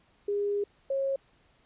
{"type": "tone pair in turn", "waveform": "sine", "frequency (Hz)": [407.4, 543.8], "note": ["G#4", "C#5"], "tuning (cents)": [-33, -33], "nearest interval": "perfect fourth", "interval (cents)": 500, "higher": "second", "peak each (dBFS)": -26, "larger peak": "neither", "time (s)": [[0.28, 0.64], [0.9, 1.16]], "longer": "first", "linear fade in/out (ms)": 5, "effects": ["pink hiss -65 dBFS RMS until 1.65 s", "resampled to 8000 Hz"]}